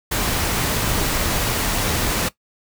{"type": "noise", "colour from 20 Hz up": "pink", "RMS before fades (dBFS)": -21, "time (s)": [0.11, 2.29], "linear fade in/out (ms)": 10, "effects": ["noise-tail reverb RT60 0.1 s tail -17 dB re dry"]}